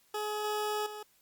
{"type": "tone with level steps", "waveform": "20% pulse", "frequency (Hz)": 422.5, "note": "G#4", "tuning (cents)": 30, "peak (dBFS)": [-28, -26, -36], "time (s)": [0.14, 1.03], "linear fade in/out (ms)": 5, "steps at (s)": [0.44, 0.86], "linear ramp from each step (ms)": 5, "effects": ["white hiss -67 dBFS RMS until 1.21 s", "Opus 48 kbps"]}